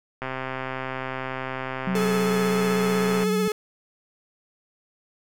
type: click train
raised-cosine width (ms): 0.5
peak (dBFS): -15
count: 396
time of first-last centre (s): 0.22-3.235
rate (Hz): 131
type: tone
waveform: sine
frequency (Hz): 186.8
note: F#3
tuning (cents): +17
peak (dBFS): -23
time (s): 1.87-3.48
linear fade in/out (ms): 2
type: tone with vibrato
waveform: 45% pulse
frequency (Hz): 428.9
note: A4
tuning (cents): -44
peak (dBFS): -23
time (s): 1.95-3.52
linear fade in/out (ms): 2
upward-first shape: triangle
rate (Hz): 16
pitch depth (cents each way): 41
effects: none